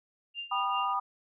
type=tone with tremolo; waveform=sine; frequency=2794 Hz; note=F7; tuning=in tune; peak=-33 dBFS; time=0.34-0.94 s; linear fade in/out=50 ms; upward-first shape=triangle; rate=5.1 Hz; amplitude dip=90%
type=chord; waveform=sine; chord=G augmented; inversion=none; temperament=just; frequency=784 / 980 / 1225 Hz; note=G5 / B5 / D#6; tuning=0 / -14 / -27 cents; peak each=-34 / -32 / -30 dBFS; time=0.51-1 s; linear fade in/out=10 ms
effects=none